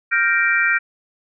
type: chord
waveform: sine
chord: G minor seventh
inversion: third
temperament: equal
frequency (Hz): 1396.9 / 1568 / 1864.7 / 2349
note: F6 / G6 / Bb6 / D7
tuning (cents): 0 / 0 / 0 / 0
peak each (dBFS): -20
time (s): 0.11-0.79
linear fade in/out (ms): 20
effects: none